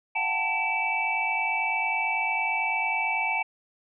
sine tone cluster, 722 / 771 / 884 / 2306 / 2655 Hz, F#5 / G5 / A5 / D7 / E7, -43 / -29 / +8 / -32 / +12 cents, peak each -36 / -34 / -30 / -27 / -31 dBFS, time 0.15-3.43 s, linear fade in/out 10 ms, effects none

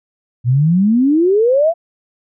sine exponential sweep, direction up, 116.1 to 697 Hz, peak -9 dBFS, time 0.44-1.74 s, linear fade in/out 50 ms, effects none

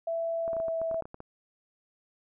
sine tone with pitch glide, 664 to 656 Hz, E5 to E5, +12 to -9 cents, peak -28 dBFS, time 0.07-1.01 s, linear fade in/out 5 ms, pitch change -21 cents, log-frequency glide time 0.44-0.67 s
clicks, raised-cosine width 1 ms, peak -28 dBFS, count 12, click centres 0.479 / 0.532 / 0.567 / 0.601 / 0.683 / 0.816 / 0.913 / 0.944 / 1.023 / 1.055 / 1.144 / 1.204 s
effects none

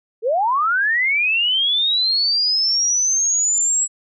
sine linear sweep, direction up, 415.3 to 7770 Hz, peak -15 dBFS, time 0.22-3.88 s, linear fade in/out 50 ms, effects none

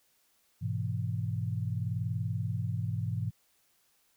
sine chord, E major, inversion first, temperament just, 103.01 / 123.61 / 164.81 Hz, G#2 / B2 / E3, -14 / +2 / 0 cents, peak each -33 / -34 / -37 dBFS, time 0.61-3.31 s, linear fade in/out 20 ms, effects white hiss -70 dBFS RMS until 4.16 s

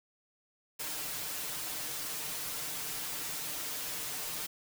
white noise with comb filter, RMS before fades -38 dBFS, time 0.79-4.47 s, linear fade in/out 10 ms, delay 6.6 ms, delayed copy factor +1, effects none

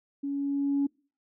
sine tone with level ramp, 280.7 Hz, C#4, 22 cents sharp, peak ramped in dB -29 to -21 dBFS, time 0.23-0.87 s, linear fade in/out 10 ms, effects noise-tail reverb RT60 0.4 s tail -26 dB re dry + tanh soft clip ceiling -19 dBFS

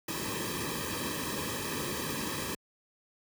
pink noise with comb filter, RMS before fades -35 dBFS, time 0.08-2.55 s, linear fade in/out 5 ms, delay 1.4 ms, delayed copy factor -0.95, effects high-pass 60 Hz 12 dB/octave

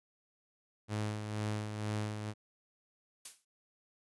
sawtooth tone with tremolo, 106.2 Hz, G#2, 39 cents sharp, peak -29 dBFS, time 0.88-2.34 s, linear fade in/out 50 ms, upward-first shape sine, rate 2.1 Hz, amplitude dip 50%
blue noise with exponential decay, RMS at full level -39 dBFS, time 3.25-3.45 s, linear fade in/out 5 ms, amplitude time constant 43 ms
effects resampled to 24000 Hz

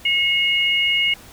sine tone pair together, 2179 / 2862 Hz, C#7 / F7, -30 / +42 cents, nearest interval perfect fourth, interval 472 cents, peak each -19 / -18 dBFS, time 0.05-1.14 s, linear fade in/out 5 ms, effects pink hiss -44 dBFS RMS until 1.32 s

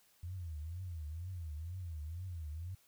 sine tone with vibrato, 83.5 Hz, E2, 23 cents sharp, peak -40 dBFS, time 0.23-2.75 s, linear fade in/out 5 ms, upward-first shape triangle, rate 2.1 Hz, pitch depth 230 cents each way, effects white hiss -69 dBFS RMS until 2.87 s

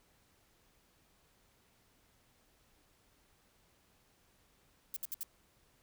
violet noise bursts, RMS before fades -39 dBFS, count 4, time 4.94-5.232 s, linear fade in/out 2 ms, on 25 ms, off 64 ms, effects pink hiss -70 dBFS RMS until 5.82 s

